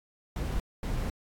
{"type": "noise bursts at uneven times", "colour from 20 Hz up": "brown", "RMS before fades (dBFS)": -31, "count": 2, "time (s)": [[0.36, 0.6], [0.83, 1.1]], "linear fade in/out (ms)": 2, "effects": ["AAC 64 kbps"]}